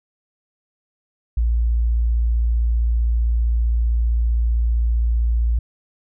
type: tone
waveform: sine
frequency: 57.7 Hz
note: A#1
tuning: 17 cents flat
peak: -15 dBFS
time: 1.37-5.59 s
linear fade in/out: 5 ms
effects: none